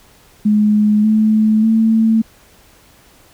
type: tone with pitch steps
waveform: sine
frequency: 210.6 / 216.6 / 222.9 Hz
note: G#3 / A3 / A3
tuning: +24 / -27 / +23 cents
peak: -9 dBFS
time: 0.45-2.22 s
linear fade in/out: 10 ms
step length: 590 ms
effects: pink hiss -48 dBFS RMS until 3.33 s